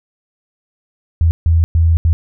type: tone bursts at uneven times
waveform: sine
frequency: 82.41 Hz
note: E2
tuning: in tune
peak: -8 dBFS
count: 4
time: 1.21-1.31 / 1.46-1.64 / 1.75-1.97 / 2.05-2.13 s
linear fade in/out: 0 ms
effects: none